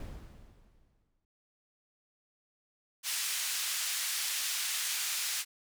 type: noise with exponential decay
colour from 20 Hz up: brown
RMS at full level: -40 dBFS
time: 0-1.25 s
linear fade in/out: 2 ms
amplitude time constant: 270 ms
type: band-pass noise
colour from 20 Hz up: white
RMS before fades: -34 dBFS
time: 3.03-5.45 s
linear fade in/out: 50 ms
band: 1700 to 9600 Hz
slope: 12 dB/octave
effects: none